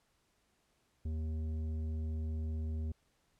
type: tone with tanh clipping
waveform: triangle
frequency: 78.8 Hz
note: D#2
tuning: 23 cents sharp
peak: -36 dBFS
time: 1.05-2.92 s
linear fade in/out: 5 ms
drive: 14 dB
effects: pink hiss -75 dBFS RMS until 3.39 s + low-pass 11000 Hz 12 dB/octave